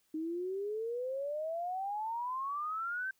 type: exponential sweep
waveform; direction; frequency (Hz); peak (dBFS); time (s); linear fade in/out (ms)
sine; up; 308.6 to 1571; -34; 0.14-3.11; 5
effects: white hiss -74 dBFS RMS until 3.19 s